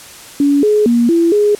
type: tone with pitch steps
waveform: sine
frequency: 284.3 / 421.6 / 236.7 / 336.2 / 415.4 Hz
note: C#4 / G#4 / A#3 / E4 / G#4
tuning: +44 / +26 / +27 / +34 / 0 cents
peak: -8 dBFS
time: 0.4-1.55 s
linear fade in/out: 2 ms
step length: 230 ms
effects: white hiss -35 dBFS RMS until 1.59 s + low-pass 11000 Hz 12 dB/octave